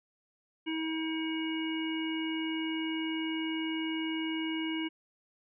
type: harmonic tone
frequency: 320 Hz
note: D#4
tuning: 49 cents sharp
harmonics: 1 / 3 / 5 / 7 / 9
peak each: -32 / -45 / -47 / -41 / -40 dBFS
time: 0.66-4.89 s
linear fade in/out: 20 ms
effects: none